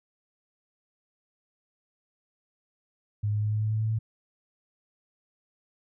sine tone with pitch steps, 104.3 / 105.21 / 106.12 / 107.05 / 107.98 / 108.92 / 109.87 / 110.82 Hz, G#2 / G#2 / G#2 / A2 / A2 / A2 / A2 / A2, +8 / +23 / +38 / -47 / -32 / -17 / -2 / +13 cents, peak -24 dBFS, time 3.23-3.99 s, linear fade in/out 10 ms, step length 95 ms, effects none

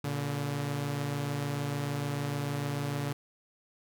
sawtooth tone pair together, 116.54 / 143.24 Hz, A#2 / D3, 0 / -43 cents, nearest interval major third, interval 357 cents, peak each -33 / -28 dBFS, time 0.04-3.13 s, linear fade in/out 5 ms, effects none

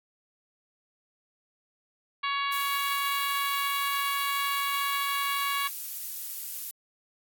harmonic tone, 560 Hz, C#5, 18 cents sharp, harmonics 2 / 3 / 4 / 5 / 6 / 7 / 8, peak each -29 / -37 / -34 / -37 / -39 / -40 / -46 dBFS, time 2.23-5.68 s, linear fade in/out 10 ms
violet noise, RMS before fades -35 dBFS, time 2.52-6.71 s, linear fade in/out 2 ms
effects AAC 64 kbps

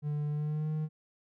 triangle tone with pitch glide, 148.2 to 154.67 Hz, D3 to D#3, +16 to -10 cents, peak -28 dBFS, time 0.02-0.89 s, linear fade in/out 50 ms, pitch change +74 cents, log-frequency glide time 0.3-0.7 s, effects none

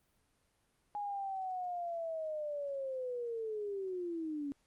sine linear sweep, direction down, 830.6 to 277.2 Hz, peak -36 dBFS, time 0.95-4.52 s, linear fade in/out 0 ms, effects pink hiss -75 dBFS RMS until 4.66 s + Opus 32 kbps

